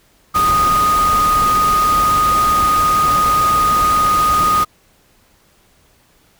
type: tone in noise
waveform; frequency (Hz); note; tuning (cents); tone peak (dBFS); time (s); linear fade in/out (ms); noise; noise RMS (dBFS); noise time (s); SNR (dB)
sine; 1239; D#6; -8; -11; 0.34-4.65; 20; pink; -23; 0.34-4.65; +9
effects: pink hiss -54 dBFS RMS until 6.39 s